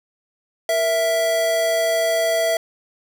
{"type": "tone pair together", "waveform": "square", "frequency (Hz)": [466.2, 659.3], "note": ["A#4", "E5"], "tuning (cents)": [0, 0], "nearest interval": "tritone", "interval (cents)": 600, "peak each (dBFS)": [-29, -18], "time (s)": [0.69, 2.57], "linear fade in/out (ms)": 2, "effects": []}